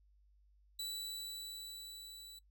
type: tone with level ramp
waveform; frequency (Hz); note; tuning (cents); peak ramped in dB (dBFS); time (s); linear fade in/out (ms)
sawtooth; 3951; B7; 0; -36 to -48; 0.79-2.39; 5
effects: noise-tail reverb RT60 0.1 s tail -21 dB re dry + added 50 Hz sine -65 dBFS peak until 2.5 s